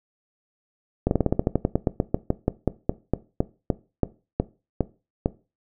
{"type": "slowing click train", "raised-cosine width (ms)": 2, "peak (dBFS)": -6, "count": 25, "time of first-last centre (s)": [1.07, 5.259], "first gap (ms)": 41, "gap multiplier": 1.11, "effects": ["noise-tail reverb RT60 0.3 s tail -18 dB re dry"]}